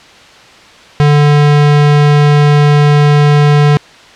square tone, 146.83 Hz, D3, in tune, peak -5 dBFS, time 1-3.77 s, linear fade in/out 0 ms, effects white hiss -37 dBFS RMS until 4.15 s + low-pass 4000 Hz 12 dB/octave

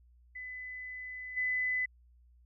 sine tone with level steps, 2007 Hz, B6, 27 cents sharp, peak -40 / -29 dBFS, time 0.35-1.86 s, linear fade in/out 10 ms, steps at 1.36 s, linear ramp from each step 20 ms, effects added 60 Hz sine -59 dBFS peak until 2.45 s

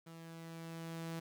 sawtooth tone with level ramp, 164.81 Hz, E3, in tune, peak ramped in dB -47 to -36 dBFS, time 0.06-1.2 s, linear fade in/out 10 ms, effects 11-bit

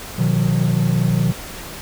triangle chord, B major, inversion none, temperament equal with one note detuned, 123.47 / 155.56 / 180.67 Hz, B2 / D#3 / F#3, 0 / 0 / -41 cents, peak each -17 dBFS, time 0.18-1.33 s, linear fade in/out 10 ms, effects pink hiss -33 dBFS RMS until 1.81 s

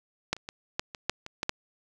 clicks, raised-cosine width 0.2 ms, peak -9 / -28 / -20 / -10 / -21 / -8 / -22 / -12 / -9 dBFS, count 9, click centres 0.33 / 0.366 / 0.489 / 0.795 / 0.948 / 1.096 / 1.264 / 1.431 / 1.494 s, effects none

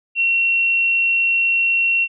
sine tone, 2728 Hz, F7, 41 cents flat, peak -14 dBFS, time 0.15-2.08 s, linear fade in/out 50 ms, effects none

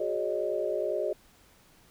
sine tone cluster, 367.3 / 417.2 / 551 / 613 Hz, F#4 / G#4 / C#5 / D#5, -13 / +8 / -11 / -26 cents, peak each -34 / -33 / -34 / -31 dBFS, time 0-1.13 s, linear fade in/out 5 ms, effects pink hiss -60 dBFS RMS until 1.9 s

